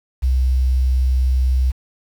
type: tone with quantisation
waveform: sine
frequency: 64 Hz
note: C2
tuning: 38 cents flat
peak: -13 dBFS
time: 0.22-1.72 s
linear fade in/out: 20 ms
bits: 7
effects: none